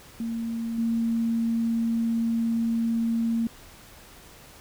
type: tone with level steps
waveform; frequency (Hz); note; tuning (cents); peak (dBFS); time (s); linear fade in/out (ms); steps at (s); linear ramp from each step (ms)
sine; 229.4; A#3; -28; -27 / -22; 0.2-3.47; 2; 0.78; 5
effects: pink hiss -49 dBFS RMS until 4.6 s